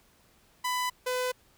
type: tone pair in turn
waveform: sawtooth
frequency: 998 / 503.1 Hz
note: B5 / B4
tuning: +18 / +32 cents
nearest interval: octave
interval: 1186 cents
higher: first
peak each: -24 dBFS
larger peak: neither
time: 0.64-0.9 / 1.06-1.32 s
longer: neither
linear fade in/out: 10 ms
effects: pink hiss -63 dBFS RMS until 1.57 s